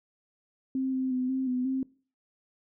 sine tone with pitch steps, 263.4 / 260.6 / 254.2 / 262.9 / 251.5 / 263.8 Hz, C4 / C4 / C4 / C4 / B3 / C4, +12 / -7 / -50 / +8 / +32 / +14 cents, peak -26 dBFS, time 0.75-1.83 s, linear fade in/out 2 ms, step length 180 ms, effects noise-tail reverb RT60 0.4 s tail -22 dB re dry

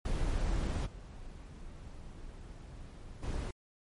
brown noise with level steps, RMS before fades -32 / -47 / -35 dBFS, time 0.05-3.51 s, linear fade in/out 5 ms, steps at 0.85 / 3.22 s, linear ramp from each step 20 ms, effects MP3 48 kbps

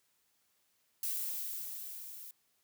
violet noise with level ramp, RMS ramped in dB -35 to -49 dBFS, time 1.03-2.31 s, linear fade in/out 2 ms, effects white hiss -75 dBFS RMS until 2.63 s + high-pass 60 Hz 12 dB/octave

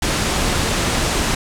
pink low-pass noise, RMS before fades -19 dBFS, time 0.02-1.35 s, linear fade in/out 5 ms, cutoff 9600 Hz, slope 24 dB/octave, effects none

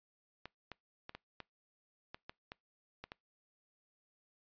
clicks, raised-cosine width 0.3 ms, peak -29 dBFS, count 10, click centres 0.456 / 0.717 / 1.094 / 1.15 / 1.403 / 2.145 / 2.295 / 2.519 / 3.04 / 3.119 s, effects noise-tail reverb RT60 0.2 s tail -25 dB re dry + resampled to 11025 Hz

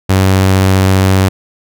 sawtooth tone, 95.2 Hz, F#2, 50 cents sharp, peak -3 dBFS, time 0.09-1.29 s, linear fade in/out 10 ms, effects none

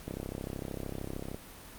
click train, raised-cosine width 2 ms, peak -23 dBFS, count 43, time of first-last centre 0.08-1.345 s, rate 33.2 Hz, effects pink hiss -49 dBFS RMS until 1.78 s + Opus 32 kbps

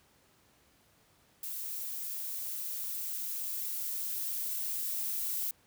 violet noise with level ramp, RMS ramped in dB -39 to -34 dBFS, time 1.43-5.51 s, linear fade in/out 2 ms, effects pink hiss -66 dBFS RMS until 5.66 s + high-pass 60 Hz 12 dB/octave

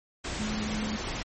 sine tone in noise, 214 Hz, A3, 48 cents flat, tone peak -31 dBFS, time 0.39-0.97 s, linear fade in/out 10 ms, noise pink, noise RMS -34 dBFS, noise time 0.24-1.23 s, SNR 0 dB, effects MP3 32 kbps

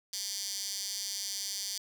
15% pulse tone with high-pass filter, 198.7 Hz, G3, 24 cents sharp, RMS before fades -37 dBFS, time 0.13-1.78 s, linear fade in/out 2 ms, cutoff 5000 Hz, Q 2.8, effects none

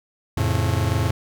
45% pulse chord, F augmented, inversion none, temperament just, 87.31 / 109.13 / 136.42 Hz, F2 / A2 / C#3, 0 / -14 / -27 cents, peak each -23 / -22 / -26 dBFS, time 0.37-1.11 s, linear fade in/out 5 ms, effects none

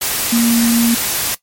sine tone in noise, 233.1 Hz, A#3, in tune, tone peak -10 dBFS, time 0.32-0.95 s, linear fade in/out 10 ms, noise white, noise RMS -18 dBFS, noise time 0.01-1.35 s, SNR +5 dB, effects noise-tail reverb RT60 0.1 s tail -17 dB re dry + MP3 64 kbps

